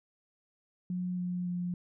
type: tone with pitch steps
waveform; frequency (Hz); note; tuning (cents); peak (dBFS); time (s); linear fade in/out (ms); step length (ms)
sine; 180.5 / 178.84 / 177.19; F#3 / F3 / F3; -43 / +41 / +25; -31; 0.9-1.74; 2; 280
effects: none